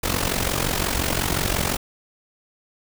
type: noise with amplitude modulation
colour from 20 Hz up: pink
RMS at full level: -20 dBFS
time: 0.03-1.77 s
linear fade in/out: 10 ms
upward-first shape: sine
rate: 45.7 Hz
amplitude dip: 75%
effects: none